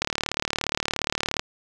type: click train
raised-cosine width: 0.2 ms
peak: -6 dBFS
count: 52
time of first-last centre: 0.02-1.395 s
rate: 37.1 Hz
effects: none